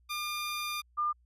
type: tone pair in turn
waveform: 15% pulse / sine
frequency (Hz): 1203 / 1203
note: D6 / D6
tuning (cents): +41 / +41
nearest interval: unison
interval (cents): 0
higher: neither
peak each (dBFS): -27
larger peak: neither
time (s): 0.09-0.82 / 0.97-1.13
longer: first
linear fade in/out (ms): 20
effects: added 60 Hz sine -62 dBFS peak until 1.25 s + resampled to 32000 Hz